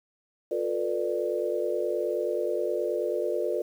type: chord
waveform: sine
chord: B half-diminished seventh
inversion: second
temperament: just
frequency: 355.6 / 444.5 / 493.9 / 592.7 Hz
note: F4 / A4 / B4 / D5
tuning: +31 / +18 / 0 / +16 cents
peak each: -31 dBFS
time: 0.51-3.62 s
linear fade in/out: 5 ms
effects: 9-bit